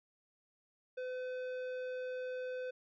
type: tone with tanh clipping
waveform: sine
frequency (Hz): 507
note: B4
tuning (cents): +45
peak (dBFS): -40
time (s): 0.97-2.71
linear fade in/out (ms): 10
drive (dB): 12
effects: none